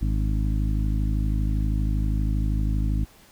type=harmonic tone with a mistuned harmonic; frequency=52.6 Hz; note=G#1; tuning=23 cents sharp; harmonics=1 / 2 / 3 / 4 / 5 / 6; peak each=-22 / -28 / -32 / -34 / -36 / -38 dBFS; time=0.01-3.05 s; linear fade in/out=10 ms; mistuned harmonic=6; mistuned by=-38 cents; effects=pink hiss -53 dBFS RMS until 3.31 s